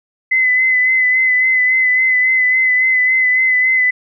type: tone with vibrato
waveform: sine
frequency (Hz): 2027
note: B6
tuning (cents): +45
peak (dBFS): -10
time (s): 0.31-3.91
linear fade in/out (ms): 10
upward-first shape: sine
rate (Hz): 3.6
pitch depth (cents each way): 26
effects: none